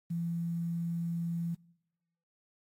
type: tone with quantisation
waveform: sine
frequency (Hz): 169.2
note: E3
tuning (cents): +45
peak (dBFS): -31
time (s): 0.1-1.55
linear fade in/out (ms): 10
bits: 10
effects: noise-tail reverb RT60 1.0 s tail -25 dB re dry + AAC 48 kbps